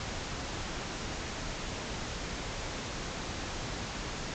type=low-pass noise; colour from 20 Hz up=pink; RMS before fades=-38 dBFS; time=0-4.34 s; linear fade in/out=2 ms; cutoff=7400 Hz; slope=96 dB/octave; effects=none